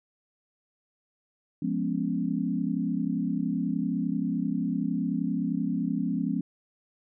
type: chord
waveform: sine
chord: C# dominant seventh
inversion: first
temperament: equal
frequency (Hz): 174.61 / 207.7 / 246.9 / 277.2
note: E#3 / G#3 / B3 / C#4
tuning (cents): 0 / 0 / 0 / 0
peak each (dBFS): -31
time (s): 1.62-6.41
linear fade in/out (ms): 5
effects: none